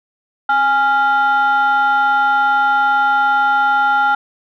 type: tone pair together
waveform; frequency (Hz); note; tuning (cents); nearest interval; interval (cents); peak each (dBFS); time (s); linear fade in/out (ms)
sine; 826.5 / 1390; G#5 / F6; -9 / -9; major sixth; 900; -12; 0.49-4.15; 5
effects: tanh soft clip ceiling -8 dBFS